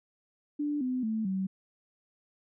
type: tone with pitch steps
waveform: sine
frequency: 293.7 / 254.2 / 220 / 190.44 Hz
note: D4 / C4 / A3 / G3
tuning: 0 / -50 / 0 / -50 cents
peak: -28 dBFS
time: 0.59-1.47 s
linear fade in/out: 10 ms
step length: 220 ms
effects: none